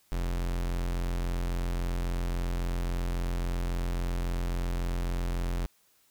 45% pulse tone, 43.65 Hz, F1, in tune, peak -28 dBFS, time 0.12-5.66 s, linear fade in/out 0 ms, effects white hiss -66 dBFS RMS until 6.1 s

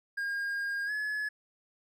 triangle tone with pitch glide, 1619 to 1703.4 Hz, G#6 to G#6, -45 to +43 cents, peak -29 dBFS, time 0.17-1.29 s, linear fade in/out 10 ms, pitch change +88 cents, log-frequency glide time 0.86-0.91 s, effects none

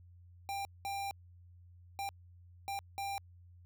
square tone bursts at uneven times, 794 Hz, G5, 22 cents sharp, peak -37 dBFS, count 5, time 0.49-0.65 / 0.85-1.11 / 1.99-2.09 / 2.68-2.79 / 2.98-3.18 s, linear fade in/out 0 ms, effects added 88 Hz sine -55 dBFS peak until 3.65 s

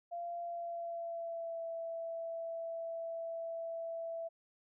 sine tone with pitch glide, 689 to 663.2 Hz, F5 to E5, -24 to +10 cents, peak -38 dBFS, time 0.11-4.29 s, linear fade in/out 20 ms, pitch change -66 cents, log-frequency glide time 0.41-1.63 s, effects none

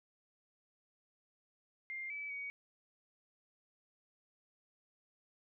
sine tone with pitch steps, 2109 / 2299 / 2250 Hz, C7 / D7 / C#7, +13 / -37 / +25 cents, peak -40 dBFS, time 1.9-2.5 s, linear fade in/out 0 ms, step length 200 ms, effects none

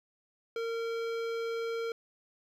sine tone with hard clipping, 459.1 Hz, A#4, 26 cents flat, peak -34 dBFS, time 0.56-1.92 s, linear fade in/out 2 ms, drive 16 dB, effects none

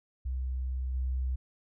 sine tone with level steps, 64.1 Hz, C2, 35 cents flat, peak -30 / -28 dBFS, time 0.25-1.36 s, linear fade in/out 10 ms, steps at 0.94 s, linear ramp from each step 5 ms, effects none

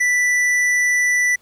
sine tone with hard clipping, 1975.5 Hz, B6, in tune, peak -16 dBFS, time 0-1.36 s, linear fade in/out 10 ms, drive 9 dB, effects pink hiss -57 dBFS RMS until 1.41 s

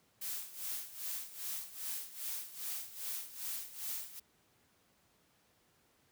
blue noise with tremolo, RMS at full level -39 dBFS, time 0.21-4.2 s, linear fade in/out 10 ms, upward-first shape sine, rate 2.5 Hz, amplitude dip 80%, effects pink hiss -71 dBFS RMS until 6.11 s + high-pass 80 Hz 12 dB/octave

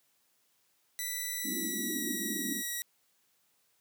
5% pulse tone with pitch glide, 1975.5 to 1921.5 Hz, B6 to B6, 0 to -48 cents, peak -24 dBFS, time 0.99-2.82 s, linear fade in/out 0 ms, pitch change -48 cents, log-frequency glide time 1.35-2.05 s
pink band-pass noise, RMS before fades -38 dBFS, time 1.43-2.63 s, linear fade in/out 50 ms, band 200 to 360 Hz, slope 96 dB/octave
effects white hiss -72 dBFS RMS until 3.8 s + high-pass 100 Hz 12 dB/octave

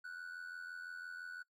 triangle tone with amplitude modulation, 1480 Hz, F#6, in tune, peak -40 dBFS, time 0.04-1.43 s, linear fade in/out 10 ms, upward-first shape sine, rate 85.9 Hz, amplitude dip 65%, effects noise-tail reverb RT60 0.1 s tail -22 dB re dry

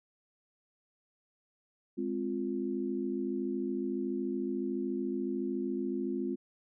sine chord, F minor, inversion first, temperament equal, 207.7 / 261.6 / 349.2 Hz, Ab3 / C4 / F4, 0 / 0 / 0 cents, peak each -37 / -35 / -35 dBFS, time 1.97-6.36 s, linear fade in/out 20 ms, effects none

